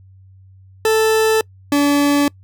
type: tone pair in turn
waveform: 40% pulse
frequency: 440 / 287 Hz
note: A4 / D4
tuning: 0 / -40 cents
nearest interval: perfect fifth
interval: 740 cents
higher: first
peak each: -11 dBFS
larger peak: neither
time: 0.85-1.41 / 1.72-2.28 s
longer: neither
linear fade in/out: 2 ms
effects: noise-tail reverb RT60 0.1 s tail -26 dB re dry + added 95 Hz sine -42 dBFS peak until 2.43 s